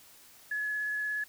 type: tone with vibrato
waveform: sine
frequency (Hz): 1700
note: G#6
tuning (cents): +40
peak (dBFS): -30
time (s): 0.51-1.24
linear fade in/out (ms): 5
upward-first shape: sine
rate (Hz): 17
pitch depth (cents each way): 8
effects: white hiss -56 dBFS RMS until 1.28 s